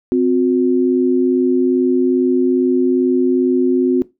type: tone pair together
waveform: sine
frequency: 259.2 / 361.6 Hz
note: C4 / F#4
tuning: -16 / -40 cents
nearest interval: tritone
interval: 576 cents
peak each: -14 dBFS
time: 0.12-4.02 s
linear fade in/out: 0 ms
effects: noise-tail reverb RT60 0.2 s tail -18 dB re dry

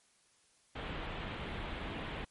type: low-pass noise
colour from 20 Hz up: pink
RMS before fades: -41 dBFS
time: 0.75-2.25 s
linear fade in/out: 10 ms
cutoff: 3600 Hz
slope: 48 dB/octave
effects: white hiss -69 dBFS RMS until 2.3 s + MP3 48 kbps

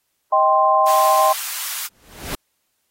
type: chord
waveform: sine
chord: C minor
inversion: first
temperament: just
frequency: 627.9 / 784.9 / 1046.5 Hz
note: Eb5 / G5 / C6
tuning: +16 / +2 / 0 cents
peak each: -18 / -17 / -15 dBFS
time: 0.32-1.33 s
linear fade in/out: 10 ms
type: high-pass noise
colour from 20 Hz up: white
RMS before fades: -27 dBFS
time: 0.86-1.88 s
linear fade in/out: 20 ms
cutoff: 900 Hz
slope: 24 dB/octave
type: noise with exponential growth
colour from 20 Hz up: pink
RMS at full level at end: -25 dBFS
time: 1.89-2.35 s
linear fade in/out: 1 ms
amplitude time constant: 98 ms
effects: white hiss -70 dBFS RMS until 2.9 s + AAC 48 kbps

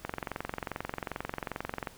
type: click train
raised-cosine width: 0.5 ms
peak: -18 dBFS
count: 42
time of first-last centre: 0.05-1.872 s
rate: 22.5 Hz
effects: pink hiss -54 dBFS RMS until 1.97 s

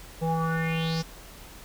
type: tone with low-pass filter sweep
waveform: square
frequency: 163.1 Hz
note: E3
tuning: 18 cents flat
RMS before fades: -27 dBFS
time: 0.21-1.03 s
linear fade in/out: 20 ms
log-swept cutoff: 630 to 5700 Hz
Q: 5.3
effects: added 42 Hz sine -48 dBFS peak until 1.64 s + pink hiss -47 dBFS RMS until 1.64 s

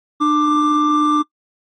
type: tone pair together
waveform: triangle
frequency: 300 / 1181.4 Hz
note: D4 / D6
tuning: +37 / +10 cents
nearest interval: 2 octaves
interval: 2373 cents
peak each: -13 / -13 dBFS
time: 0.2-1.23 s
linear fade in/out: 20 ms
effects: noise-tail reverb RT60 0.1 s tail -22 dB re dry + MP3 32 kbps

